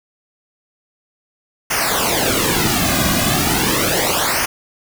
pink noise with flanger, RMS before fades -17 dBFS, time 1.7-4.46 s, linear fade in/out 10 ms, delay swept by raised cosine 0.25 to 2.25 ms, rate 0.36 Hz, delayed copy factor -0.8, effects none

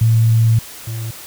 sine / triangle tone pair in turn, 113.3 / 113.3 Hz, A#2 / A#2, -49 / -49 cents, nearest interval unison, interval 0 cents, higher neither, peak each -9 / -20 dBFS, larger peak first, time 0.01-0.59 / 0.87-1.11 s, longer first, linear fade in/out 5 ms, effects white hiss -35 dBFS RMS until 1.26 s

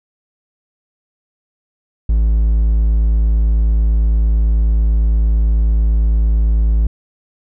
triangle tone, 54.5 Hz, A1, 16 cents flat, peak -8 dBFS, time 2.09-6.87 s, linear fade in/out 5 ms, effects none

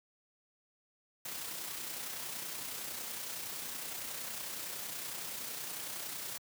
white noise with amplitude modulation, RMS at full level -40 dBFS, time 1.25-6.38 s, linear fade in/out 5 ms, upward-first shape sine, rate 30.8 Hz, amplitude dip 35%, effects high-pass 100 Hz 12 dB/octave

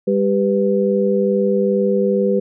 sine tone cluster, 200.3 / 392.7 / 495.1 Hz, G3 / G4 / B4, +38 / +3 / +4 cents, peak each -18 dBFS, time 0.07-2.4 s, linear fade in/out 10 ms, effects none

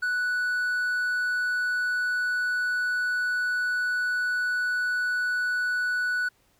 triangle tone, 1480 Hz, F#6, in tune, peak -22 dBFS, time 0.02-6.29 s, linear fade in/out 10 ms, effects pink hiss -65 dBFS RMS until 6.59 s

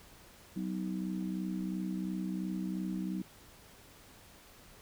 harmonic tone, 62.9 Hz, B1, 32 cents sharp, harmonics 3 / 4 / 5, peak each -35 / -42 / -40 dBFS, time 0.56-3.22 s, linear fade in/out 5 ms, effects pink hiss -57 dBFS RMS until 4.81 s

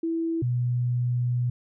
sine tone pair in turn, 329.4 / 122.57 Hz, E4 / B2, -1 / -13 cents, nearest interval octave + perfect fourth, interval 1712 cents, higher first, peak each -24 / -22 dBFS, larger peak second, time 0.03-0.42 / 0.42-1.5 s, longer second, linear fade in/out 5 ms, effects none

